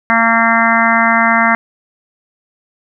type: harmonic tone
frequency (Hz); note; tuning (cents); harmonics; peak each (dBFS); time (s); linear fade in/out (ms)
228.8; A#3; -32; 1 / 3 / 4 / 5 / 6 / 7 / 8 / 9; -17 / -17 / -17 / -17 / -17 / -17 / -17 / -17; 0.1-1.55; 0
effects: none